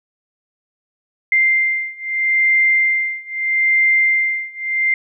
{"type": "beating tone pair", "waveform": "sine", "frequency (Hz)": [2093, 2093.78], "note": ["C7", "C7"], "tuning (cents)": [0, 1], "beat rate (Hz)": 0.78, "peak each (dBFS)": [-17, -16], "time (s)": [1.32, 4.94], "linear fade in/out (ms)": 2, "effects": []}